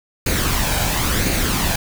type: noise with flanger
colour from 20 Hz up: pink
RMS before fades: -19 dBFS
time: 0.26-1.76 s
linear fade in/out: 5 ms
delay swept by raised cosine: 0.45 to 1.3 ms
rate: 0.96 Hz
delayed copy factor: +0.5
effects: none